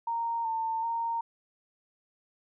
sine tone with pitch steps, 927 / 900 / 924 Hz, A#5 / A5 / A#5, -10 / +39 / -16 cents, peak -28 dBFS, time 0.07-1.21 s, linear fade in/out 5 ms, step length 380 ms, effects none

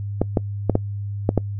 clicks, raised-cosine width 2 ms, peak -3 dBFS, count 6, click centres 0.216 / 0.372 / 0.697 / 0.754 / 1.291 / 1.377 s, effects noise-tail reverb RT60 0.1 s tail -24 dB re dry + added 101 Hz sine -25 dBFS peak until 1.59 s

